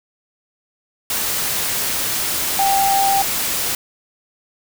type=tone in noise; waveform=sine; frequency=786 Hz; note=G5; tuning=4 cents sharp; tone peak=-14 dBFS; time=2.59-3.22 s; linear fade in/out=2 ms; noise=white; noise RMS=-21 dBFS; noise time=1.1-3.75 s; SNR=+4 dB; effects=none